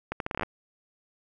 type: accelerating click train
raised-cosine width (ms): 0.5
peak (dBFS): -15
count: 10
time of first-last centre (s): 0.12-0.433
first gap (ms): 82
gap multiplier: 0.76
effects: none